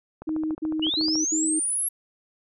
click train, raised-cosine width 1 ms, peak -24 dBFS, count 14, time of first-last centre 0.22-1.155 s, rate 13.9 Hz
sine tone bursts, 313.2 Hz, D#4, 11 cents sharp, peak -24 dBFS, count 4, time 0.27-1.597 s, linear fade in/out 10 ms, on 280 ms, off 69 ms
sine linear sweep, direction up, 2813 to 11360 Hz, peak -23 dBFS, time 0.82-1.89 s, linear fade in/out 10 ms
effects none

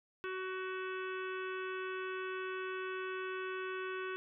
harmonic tone, 374.5 Hz, F#4, 21 cents sharp, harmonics 1 / 3 / 4 / 5 / 6 / 7 / 8 / 9, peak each -40 / -45 / -44 / -52 / -56 / -49 / -58 / -59 dBFS, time 0.24-4.16 s, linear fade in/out 0 ms, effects none

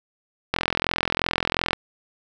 click train, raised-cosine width 0.3 ms, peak -4 dBFS, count 52, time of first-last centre 0.54-1.732 s, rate 42.8 Hz, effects none

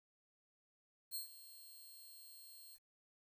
10% pulse tone with ADSR envelope, 4234 Hz, C8, 20 cents sharp, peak -33 dBFS, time 1.11-2.79 s, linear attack 41 ms, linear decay 120 ms, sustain -16 dB, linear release 48 ms, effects 11-bit

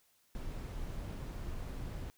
brown noise, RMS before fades -41 dBFS, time 0.35-2.1 s, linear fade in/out 0 ms, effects white hiss -71 dBFS RMS until 2.17 s

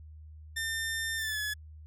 sawtooth tone with pitch glide, 1800 to 1704.9 Hz, A6 to G#6, +39 to +45 cents, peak -28 dBFS, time 0.56-1.54 s, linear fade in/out 10 ms, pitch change -94 cents, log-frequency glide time 1.17-1.4 s, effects added 77 Hz sine -46 dBFS peak until 1.86 s

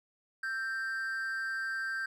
triangle tone with amplitude modulation, 1572 Hz, G6, 4 cents sharp, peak -28 dBFS, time 0.43-2.06 s, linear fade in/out 5 ms, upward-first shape sine, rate 240 Hz, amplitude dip 60%, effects none

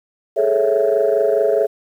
sine chord, A major seventh, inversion third, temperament equal, 415.3 / 440 / 554.4 / 659.3 Hz, G#4 / A4 / C#5 / E5, 0 / 0 / 0 / 0 cents, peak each -18 dBFS, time 0.36-1.67 s, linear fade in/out 20 ms, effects tanh soft clip ceiling -6 dBFS + 8-bit

